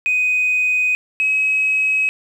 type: tone pair in turn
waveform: sine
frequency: 2500 / 2550 Hz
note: D#7 / D#7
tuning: +8 / +42 cents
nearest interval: unison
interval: 34 cents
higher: second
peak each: -13 / -13 dBFS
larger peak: neither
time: 0.06-0.95 / 1.2-2.09 s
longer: neither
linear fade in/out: 0 ms
effects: tanh soft clip ceiling -11 dBFS + 8-bit